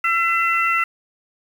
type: harmonic tone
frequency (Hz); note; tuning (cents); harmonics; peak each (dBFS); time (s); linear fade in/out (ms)
674; E5; +38; 2 / 3 / 4; -19 / -21 / -22; 0.04-0.84; 5
effects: 7-bit